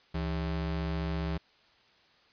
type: ring-modulated tone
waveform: square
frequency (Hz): 119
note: A#2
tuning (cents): +36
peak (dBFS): -28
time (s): 0.14-1.38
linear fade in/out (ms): 10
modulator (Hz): 47.5
effects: white hiss -63 dBFS RMS until 2.32 s + resampled to 11025 Hz